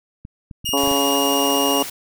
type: clicks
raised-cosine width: 5 ms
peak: -22 dBFS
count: 7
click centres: 0.251 / 0.512 / 0.645 / 0.691 / 0.836 / 0.875 / 0.914 s
type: tone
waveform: sawtooth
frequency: 2847 Hz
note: F7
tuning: 33 cents sharp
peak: -18 dBFS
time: 0.65-1.83 s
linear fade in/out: 10 ms
type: harmonic tone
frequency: 140 Hz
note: C#3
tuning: 18 cents sharp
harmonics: 2 / 3 / 4 / 5 / 6 / 7 / 8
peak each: -22 / -24 / -25 / -26 / -27 / -27 / -28 dBFS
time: 0.73-1.83 s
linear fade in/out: 2 ms
type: noise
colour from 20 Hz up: white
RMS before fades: -31 dBFS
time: 0.77-1.9 s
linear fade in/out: 5 ms
effects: none